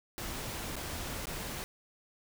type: noise with dropouts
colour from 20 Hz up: pink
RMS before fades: -39 dBFS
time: 0.18-1.64 s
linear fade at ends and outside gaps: 0 ms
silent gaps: 0.756-0.765 / 1.256-1.27 s
effects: none